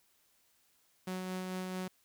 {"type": "tone with tremolo", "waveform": "sawtooth", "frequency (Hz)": 185, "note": "F#3", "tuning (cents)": 0, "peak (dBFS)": -32, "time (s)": [1.07, 1.88], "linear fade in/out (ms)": 5, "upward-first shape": "sine", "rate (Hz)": 4.5, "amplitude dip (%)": 25, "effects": ["white hiss -71 dBFS RMS until 2.04 s"]}